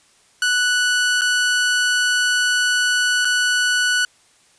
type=tone with dropouts; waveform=sawtooth; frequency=1480 Hz; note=F#6; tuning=in tune; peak=-12 dBFS; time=0.42-4.05 s; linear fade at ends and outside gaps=2 ms; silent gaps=1.211-1.217 / 3.248-3.252 s; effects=white hiss -55 dBFS RMS until 4.58 s + resampled to 22050 Hz